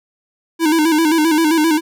square tone with vibrato, 317.1 Hz, D#4, 33 cents sharp, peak -12 dBFS, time 0.59-1.81 s, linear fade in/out 50 ms, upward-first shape square, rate 7.6 Hz, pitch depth 70 cents each way, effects none

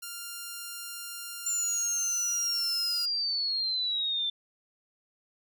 5% pulse tone, 1396.9 Hz, F6, in tune, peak -26 dBFS, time 0.02-3.06 s, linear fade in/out 10 ms
sine exponential sweep, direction down, 7230 to 3534 Hz, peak -27 dBFS, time 1.46-4.3 s, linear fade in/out 5 ms
effects none

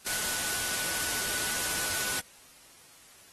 sine tone in noise, 1483 Hz, F#6, 4 cents sharp, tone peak -40 dBFS, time 0.06-2.2 s, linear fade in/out 5 ms, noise white, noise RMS -31 dBFS, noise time 0.06-2.2 s, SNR -12 dB, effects white hiss -55 dBFS RMS until 3.32 s + AAC 32 kbps

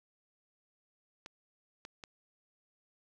clicks, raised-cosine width 0.2 ms, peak -28 dBFS, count 3, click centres 1.261 / 1.851 / 2.038 s, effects none

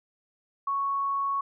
sine tone, 1108.7 Hz, C#6, in tune, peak -25 dBFS, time 0.67-1.41 s, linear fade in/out 5 ms, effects none

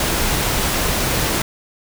pink noise, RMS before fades -19 dBFS, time 0-1.42 s, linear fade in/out 2 ms, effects none

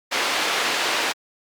white band-pass noise, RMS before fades -23 dBFS, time 0.11-1.13 s, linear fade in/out 20 ms, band 350 to 3400 Hz, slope 12 dB/octave, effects Opus 48 kbps

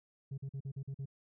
sine tone bursts, 136.5 Hz, C#3, 26 cents flat, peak -35 dBFS, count 7, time 0.31-1.057 s, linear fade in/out 10 ms, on 69 ms, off 44 ms, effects tanh soft clip ceiling -37 dBFS

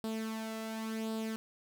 sawtooth tone with flanger, 221.5 Hz, A3, 12 cents sharp, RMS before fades -38 dBFS, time 0.04-1.36 s, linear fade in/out 0 ms, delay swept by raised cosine 0.23 to 1.53 ms, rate 0.92 Hz, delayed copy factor +0.6, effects none

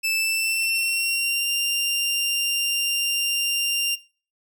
sawtooth tone with pitch glide, 2637 to 2787 Hz, E7 to F7, 0 to -4 cents, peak -18 dBFS, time 0.03-3.96 s, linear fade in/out 20 ms, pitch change +96 cents, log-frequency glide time 0.16-1.48 s, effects noise-tail reverb RT60 0.4 s tail -21 dB re dry

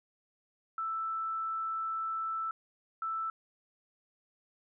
sine tone bursts at uneven times, 1322 Hz, E6, 5 cents sharp, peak -32 dBFS, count 2, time 0.78-2.51 / 3.02-3.3 s, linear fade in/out 2 ms, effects none

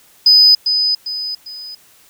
sine tone with echo, 5000 Hz, D#8, 8 cents sharp, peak -4 dBFS, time 0.26-0.55 s, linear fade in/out 5 ms, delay 400 ms, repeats 3, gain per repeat -8 dB, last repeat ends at 1.75 s, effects tanh soft clip ceiling -1 dBFS + white hiss -49 dBFS RMS until 2.09 s

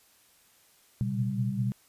sine tone cluster, 119.6 / 124.4 / 134.6 / 196.7 Hz, A#2 / B2 / C3 / G3, +45 / +13 / +49 / +6 cents, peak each -32 / -32 / -35 / -31 dBFS, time 1.01-1.72 s, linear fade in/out 0 ms, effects white hiss -62 dBFS RMS until 1.88 s + resampled to 32000 Hz

